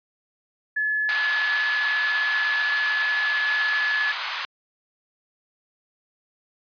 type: tone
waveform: sine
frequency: 1714 Hz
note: A6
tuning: 46 cents flat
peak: -21 dBFS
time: 0.76-4.12 s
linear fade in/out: 10 ms
type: band-pass noise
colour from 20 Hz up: pink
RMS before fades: -30 dBFS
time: 1.09-4.45 s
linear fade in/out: 0 ms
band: 1000 to 4600 Hz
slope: 24 dB/octave
effects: resampled to 11025 Hz